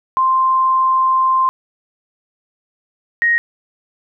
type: tone pair in turn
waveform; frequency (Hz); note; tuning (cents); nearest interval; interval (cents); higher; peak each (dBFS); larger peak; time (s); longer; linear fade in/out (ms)
sine; 1046.5 / 1874.4; C6 / A#6; 0 / +9; minor seventh; 1009; second; -11; neither; 0.17-1.49 / 3.22-3.38; first; 0
effects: none